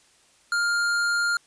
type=tone with tanh clipping; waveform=sine; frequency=1405 Hz; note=F6; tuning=10 cents sharp; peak=-23 dBFS; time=0.52-1.37 s; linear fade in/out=2 ms; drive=18 dB; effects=white hiss -59 dBFS RMS until 1.46 s + resampled to 22050 Hz

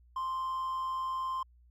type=tone with amplitude modulation; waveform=triangle; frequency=1046.5 Hz; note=C6; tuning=in tune; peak=-28 dBFS; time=0.16-1.43 s; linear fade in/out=5 ms; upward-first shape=sine; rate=168 Hz; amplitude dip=30%; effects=tanh soft clip ceiling -24 dBFS + added 60 Hz sine -58 dBFS peak until 1.7 s

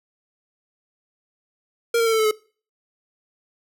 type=tone with pitch steps; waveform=square; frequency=466.2 / 458.5 / 450.8 / 443.4 / 436 / 428.7 Hz; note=A#4 / A#4 / A4 / A4 / A4 / A4; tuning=0 / -29 / +42 / +13 / -16 / -45 cents; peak=-17 dBFS; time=1.94-2.312 s; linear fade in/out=5 ms; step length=62 ms; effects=noise-tail reverb RT60 0.4 s tail -22 dB re dry

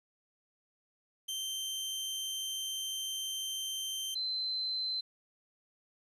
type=tone pair in turn; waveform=sawtooth / sine; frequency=3127 / 4076 Hz; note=G7 / C8; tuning=-5 / -46 cents; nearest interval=perfect fourth; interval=459 cents; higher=second; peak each=-32 / -32 dBFS; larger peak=neither; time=1.28-4.15 / 4.15-5.01 s; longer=first; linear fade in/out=10 ms; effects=resampled to 32000 Hz + 11-bit

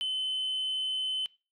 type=tone; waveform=sine; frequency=3046 Hz; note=F#7; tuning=50 cents sharp; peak=-27 dBFS; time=0.01-1.26 s; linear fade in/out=0 ms; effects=noise-tail reverb RT60 0.3 s tail -22 dB re dry + tanh soft clip ceiling -27 dBFS

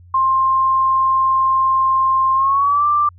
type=tone with pitch glide; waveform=sine; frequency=1057 to 1179.6 Hz; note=C6 to D6; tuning=+17 to +7 cents; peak=-12 dBFS; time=0.14-3.09 s; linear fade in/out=5 ms; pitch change=+190 cents; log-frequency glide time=2.34-2.86 s; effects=added 88 Hz sine -41 dBFS peak until 3.18 s

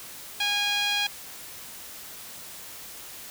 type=tone with band-pass filter; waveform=sawtooth; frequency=820 Hz; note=G#5; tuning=22 cents flat; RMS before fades=-26 dBFS; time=0.4-1.07 s; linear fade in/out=5 ms; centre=3200 Hz; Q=2.2; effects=white hiss -42 dBFS RMS until 3.3 s

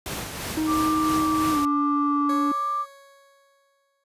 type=noise with tremolo; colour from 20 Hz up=pink; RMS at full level=-30 dBFS; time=0.06-1.65 s; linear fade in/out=0 ms; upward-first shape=sine; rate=3 Hz; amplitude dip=40%
type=tone with pitch glide; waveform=triangle; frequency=313 to 288.7 Hz; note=D#4 to D4; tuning=+10 to -30 cents; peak=-20 dBFS; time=0.57-2.52 s; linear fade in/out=5 ms; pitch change=-140 cents; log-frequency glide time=1.51-1.59 s
type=tone with vibrato; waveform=sine; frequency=1174.7 Hz; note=D6; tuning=in tune; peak=-23 dBFS; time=0.66-2.86 s; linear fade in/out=50 ms; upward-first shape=triangle; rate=1.1 Hz; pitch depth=15 cents each way
type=tone with exponential decay; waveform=20% pulse; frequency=554.4 Hz; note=C#5; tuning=in tune; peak=-27 dBFS; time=2.29-4.04 s; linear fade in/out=5 ms; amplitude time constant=380 ms
effects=high-pass 60 Hz 12 dB/octave + resampled to 32000 Hz

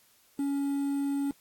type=tone with quantisation; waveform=triangle; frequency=280.2 Hz; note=C#4; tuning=19 cents sharp; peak=-25 dBFS; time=0.39-1.31 s; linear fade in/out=2 ms; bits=8; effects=white hiss -63 dBFS RMS until 1.4 s + AAC 64 kbps

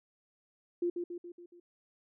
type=tone with echo; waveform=sine; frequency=348.6 Hz; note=F4; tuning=3 cents flat; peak=-28 dBFS; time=0.82-0.9 s; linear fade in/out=5 ms; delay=140 ms; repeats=5; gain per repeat=-5 dB; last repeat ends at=1.6 s; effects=none

